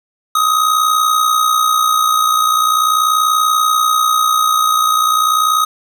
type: tone with amplitude modulation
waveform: square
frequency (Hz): 1257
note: D#6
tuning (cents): +17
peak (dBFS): -9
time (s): 0.35-5.65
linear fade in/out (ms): 5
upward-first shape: sine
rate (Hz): 60.4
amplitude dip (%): 55
effects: none